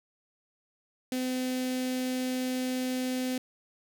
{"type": "tone with notch filter", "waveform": "sawtooth", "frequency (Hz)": 255.1, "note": "C4", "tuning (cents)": -44, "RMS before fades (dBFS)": -31, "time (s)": [1.12, 3.38], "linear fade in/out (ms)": 2, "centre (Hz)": 1100, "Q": 0.69, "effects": ["10-bit"]}